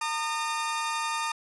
sawtooth tone pair together, 913 / 1221 Hz, A#5 / D#6, -36 / -33 cents, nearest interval perfect fourth, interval 503 cents, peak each -27 dBFS, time 0.01-1.32 s, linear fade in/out 5 ms, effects resampled to 24000 Hz

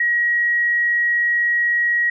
sine tone, 1902 Hz, A#6, 34 cents sharp, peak -15 dBFS, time 0-2.1 s, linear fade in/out 5 ms, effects none

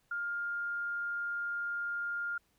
sine tone, 1407 Hz, F6, 12 cents sharp, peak -33 dBFS, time 0.11-2.38 s, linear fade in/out 5 ms, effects pink hiss -73 dBFS RMS until 2.58 s

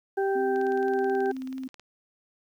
harmonic tone, 390.9 Hz, G4, 5 cents flat, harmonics 1 / 2 / 4, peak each -24 / -30 / -36 dBFS, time 0.17-1.32 s, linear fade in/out 10 ms
sine tone with vibrato, 261.6 Hz, C4, in tune, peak -32 dBFS, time 0.35-1.68 s, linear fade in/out 10 ms, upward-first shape triangle, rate 4.3 Hz, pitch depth 15 cents each way
click train, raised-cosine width 0.2 ms, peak -30 dBFS, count 24, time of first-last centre 0.56-1.797 s, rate 18.6 Hz
effects 10-bit

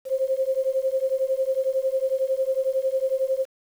sine beating tone pair, 523.3 / 534.3 Hz, C5 / C5, 0 / +36 cents, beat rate 11 Hz, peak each -24 dBFS, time 0.05-3.46 s, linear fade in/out 50 ms, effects 8-bit

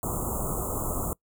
pink band-stop noise, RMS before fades -30 dBFS, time 0.03-1.13 s, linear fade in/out 0 ms, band 1300 to 6900 Hz, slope 96 dB/octave, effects noise-tail reverb RT60 0.1 s tail -24 dB re dry

